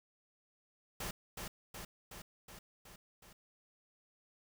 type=noise with echo; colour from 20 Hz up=pink; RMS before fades=-41 dBFS; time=1-1.11 s; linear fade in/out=5 ms; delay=370 ms; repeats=6; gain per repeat=-3 dB; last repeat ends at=3.33 s; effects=none